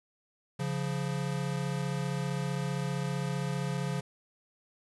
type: tone pair together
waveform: square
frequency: 139.28 / 174.61 Hz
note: C#3 / F3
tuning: +9 / 0 cents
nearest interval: major third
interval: 391 cents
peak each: -33 / -35 dBFS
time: 0.59-4.01 s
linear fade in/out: 10 ms
effects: resampled to 24000 Hz + 10-bit